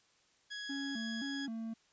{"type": "tone", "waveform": "20% pulse", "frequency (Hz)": 1668, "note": "G#6", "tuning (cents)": 7, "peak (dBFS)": -36, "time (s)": [0.5, 1.47], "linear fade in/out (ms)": 20}
{"type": "tone with vibrato", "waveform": "triangle", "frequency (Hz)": 250, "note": "B3", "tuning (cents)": 21, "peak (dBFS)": -36, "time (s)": [0.69, 1.74], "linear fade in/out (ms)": 10, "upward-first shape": "square", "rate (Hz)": 1.9, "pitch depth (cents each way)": 180}
{"effects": ["white hiss -70 dBFS RMS until 1.92 s", "resampled to 16000 Hz"]}